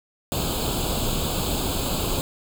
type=noise with comb filter; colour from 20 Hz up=pink; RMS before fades=-25 dBFS; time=0.32-2.21 s; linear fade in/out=0 ms; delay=0.26 ms; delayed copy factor=+0.9; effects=none